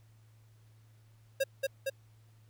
square tone with echo, 541 Hz, C#5, 42 cents flat, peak -27 dBFS, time 1.4-1.44 s, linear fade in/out 10 ms, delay 230 ms, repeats 2, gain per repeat -2 dB, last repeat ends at 1.9 s, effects added 110 Hz sine -58 dBFS peak until 2.49 s + pink hiss -71 dBFS RMS until 2.49 s

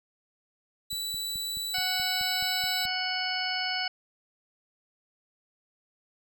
sawtooth tone, 3951 Hz, B7, in tune, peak -28 dBFS, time 0.9-2.86 s, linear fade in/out 10 ms
click train, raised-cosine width 5 ms, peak -34 dBFS, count 10, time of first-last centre 0.93-2.853 s, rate 4.68 Hz
harmonic tone, 740 Hz, F#5, in tune, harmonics 1 / 2 / 3 / 4 / 6 / 7, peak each -35 / -35 / -35 / -35 / -35 / -35 dBFS, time 1.74-3.88 s, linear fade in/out 5 ms
effects none

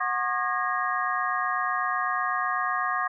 sine tone cluster, 735 / 1085 / 1213 / 1650 / 1870 Hz, F#5 / C#6 / D#6 / G#6 / A#6, -12 / -37 / -44 / -12 / +5 cents, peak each -32 / -29 / -29 / -32 / -33 dBFS, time 0-3.08 s, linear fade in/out 10 ms, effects none

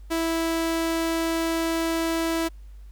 sawtooth tone, 328.9 Hz, E4, 4 cents flat, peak -19 dBFS, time 0.1-2.49 s, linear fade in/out 20 ms, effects added 50 Hz sine -40 dBFS peak until 2.91 s + pink hiss -64 dBFS RMS until 2.91 s

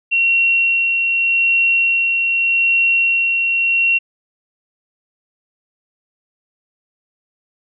sine tone with tremolo, 2735 Hz, F7, 37 cents flat, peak -11 dBFS, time 0.11-3.99 s, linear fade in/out 20 ms, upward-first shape sine, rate 0.83 Hz, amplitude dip 30%, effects none

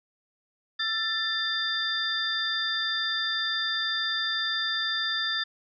sine tone cluster, 1338 / 1769 / 3583 / 4805 Hz, E6 / A6 / A7 / D8, +25 / +9 / +31 / +39 cents, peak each -37 / -30 / -29 / -33 dBFS, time 0.79-5.44 s, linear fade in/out 10 ms, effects none

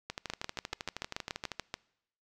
two click trains, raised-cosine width 0.2 ms, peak -17 / -19 dBFS, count 11 / 19, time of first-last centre 0.3-1.741 / 0.1-1.517 s, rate 6.94 / 12.7 Hz, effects noise-tail reverb RT60 0.8 s tail -24 dB re dry

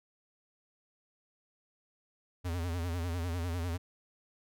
square tone with vibrato, 86 Hz, F2, 26 cents flat, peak -33 dBFS, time 2.44-3.78 s, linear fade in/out 20 ms, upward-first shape sine, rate 10 Hz, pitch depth 90 cents each way, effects none

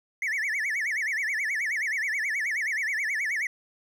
triangle tone with vibrato, 1979 Hz, B6, 3 cents sharp, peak -24 dBFS, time 0.22-3.47 s, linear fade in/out 2 ms, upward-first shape sine, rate 9.4 Hz, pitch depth 250 cents each way, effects none

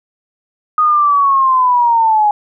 sine linear sweep, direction down, 1244.5 to 826 Hz, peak -8 dBFS, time 0.78-2.31 s, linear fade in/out 2 ms, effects none

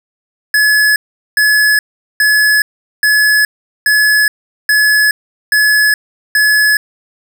square tone bursts, 1704 Hz, G#6, 44 cents sharp, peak -8 dBFS, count 8, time 0.54-6.77 s, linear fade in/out 2 ms, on 420 ms, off 410 ms, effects none

